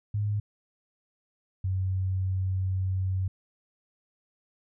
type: tone pair in turn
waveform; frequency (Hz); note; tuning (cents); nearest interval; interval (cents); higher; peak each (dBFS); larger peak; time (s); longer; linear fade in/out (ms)
sine; 103.83 / 94.09; G#2 / F#2; 0 / +30; major second; 170; first; -25; neither; 0.14-0.4 / 1.64-3.28; second; 5
effects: none